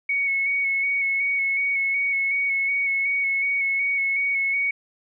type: tone with vibrato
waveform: sine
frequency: 2215 Hz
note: C#7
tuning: 2 cents flat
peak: -20 dBFS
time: 0.09-4.71 s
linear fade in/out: 5 ms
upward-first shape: square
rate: 2.7 Hz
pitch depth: 18 cents each way
effects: none